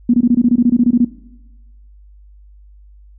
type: tone bursts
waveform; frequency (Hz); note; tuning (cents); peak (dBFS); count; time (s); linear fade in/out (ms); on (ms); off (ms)
sine; 240; B3; -49; -7; 14; 0.09-1.048; 5; 48; 22
effects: noise-tail reverb RT60 1.0 s tail -18 dB re dry + added 50 Hz sine -40 dBFS peak until 3.18 s